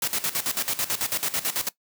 white noise with tremolo, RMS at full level -25 dBFS, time 0.02-1.69 s, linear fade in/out 5 ms, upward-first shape square, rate 9.1 Hz, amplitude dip 80%, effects noise-tail reverb RT60 0.1 s tail -19 dB re dry + high-pass 100 Hz 12 dB/octave

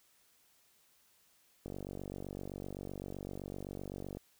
click train, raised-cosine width 2 ms, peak -29 dBFS, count 121, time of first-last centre 1.66-4.17 s, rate 47.8 Hz, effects white hiss -69 dBFS RMS until 4.39 s

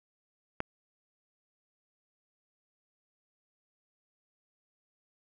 click, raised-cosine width 0.5 ms, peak -16 dBFS, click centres 0.604 s, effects none

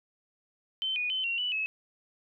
sine tone with pitch steps, 3082 / 2465 / 3058 / 2747 / 2967 / 2582 Hz, G7 / D#7 / G7 / F7 / F#7 / E7, -30 / -17 / -44 / -29 / +4 / -37 cents, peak -28 dBFS, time 0.82-1.66 s, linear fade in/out 0 ms, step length 140 ms, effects none

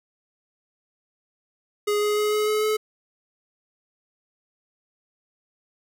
square tone with pitch steps, 415.3 / 418.2 / 421.1 / 424 / 427 / 429.9 Hz, G#4 / G#4 / G#4 / G#4 / G#4 / A4, 0 / +12 / +24 / +36 / +48 / -40 cents, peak -21 dBFS, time 1.87-2.77 s, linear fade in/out 10 ms, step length 150 ms, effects none

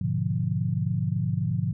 sine chord, G# diminished seventh, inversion none, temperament equal, 103.83 / 123.47 / 146.83 / 174.61 Hz, G#2 / B2 / D3 / F3, 0 / 0 / 0 / 0 cents, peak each -29 dBFS, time 0.01-1.73 s, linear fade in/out 5 ms, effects none

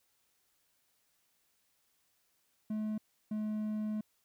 triangle tone pair in turn, 214.8 / 213.8 Hz, A3 / A3, -41 / -49 cents, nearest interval unison, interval 8 cents, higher first, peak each -31 / -31 dBFS, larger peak neither, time 2.7-2.98 / 3.31-4.01 s, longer second, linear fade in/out 5 ms, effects white hiss -75 dBFS RMS until 4.24 s

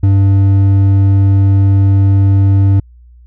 triangle tone with hard clipping, 98 Hz, G2, in tune, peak -7 dBFS, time 0.03-2.8 s, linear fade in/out 5 ms, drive 9 dB, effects added 60 Hz sine -37 dBFS peak until 3.26 s

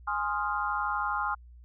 sine chord, F minor seventh, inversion first, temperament equal, 830.6 / 1046.5 / 1244.5 / 1396.9 Hz, Ab5 / C6 / Eb6 / F6, 0 / 0 / 0 / 0 cents, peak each -33 dBFS, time 0.07-1.35 s, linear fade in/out 10 ms, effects added 60 Hz sine -48 dBFS peak until 1.64 s

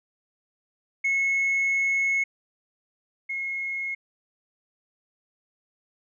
sine tone pair in turn, 2185 / 2164 Hz, C#7 / C#7, -26 / -42 cents, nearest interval unison, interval 16 cents, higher first, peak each -19 / -27 dBFS, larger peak first, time 1.04-2.24 / 3.29-3.95 s, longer first, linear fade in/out 10 ms, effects tanh soft clip ceiling -19 dBFS

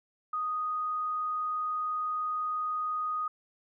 sine tone, 1243 Hz, D#6, 2 cents flat, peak -29 dBFS, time 0.33-3.28 s, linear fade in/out 5 ms, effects none

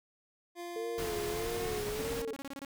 25% pulse tone with pitch glide, 347.4 to 363.4 Hz, F4 to F#4, -9 to -31 cents, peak -36 dBFS, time 0.55-1.83 s, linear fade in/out 50 ms, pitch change +78 cents, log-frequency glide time 1.42-1.69 s
sine tone with vibrato, 440 Hz, A4, in tune, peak -35 dBFS, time 0.76-2.33 s, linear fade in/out 2 ms, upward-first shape sine, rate 1.6 Hz, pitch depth 95 cents each way
pink noise, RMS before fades -40 dBFS, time 0.98-2.22 s, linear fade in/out 2 ms
sawtooth tone bursts, 276 Hz, C#4, 7 cents flat, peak -36 dBFS, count 12, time 1.99-2.648 s, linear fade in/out 0 ms, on 31 ms, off 26 ms
effects none

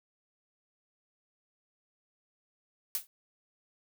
blue noise with exponential decay, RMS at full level -28 dBFS, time 2.95-3.07 s, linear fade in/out 1 ms, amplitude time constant 26 ms, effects none

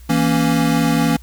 square chord, A# diminished, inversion second, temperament equal, 164.81 / 233.1 / 277.2 Hz, E3 / A#3 / C#4, 0 / 0 / 0 cents, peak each -19 dBFS, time 0.09-1.17 s, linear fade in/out 10 ms, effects added 60 Hz sine -37 dBFS peak until 1.22 s + white hiss -51 dBFS RMS until 1.22 s

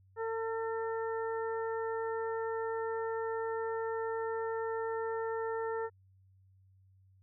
harmonic tone, 450.7 Hz, A4, 42 cents sharp, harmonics 1 / 2 / 3 / 4, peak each -34 / -40 / -44 / -46 dBFS, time 0.16-5.9 s, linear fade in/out 50 ms, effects added 95 Hz sine -61 dBFS peak until 7.22 s

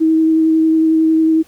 sine tone with vibrato, 319.7 Hz, D#4, 47 cents sharp, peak -9 dBFS, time 0-1.43 s, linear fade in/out 20 ms, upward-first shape sine, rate 11 Hz, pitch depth 11 cents each way, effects pink hiss -49 dBFS RMS until 1.47 s

